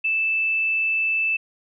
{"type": "tone", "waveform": "sine", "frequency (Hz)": 2637, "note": "E7", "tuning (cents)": 0, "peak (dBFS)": -19, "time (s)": [0.04, 1.37], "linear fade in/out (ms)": 10, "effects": []}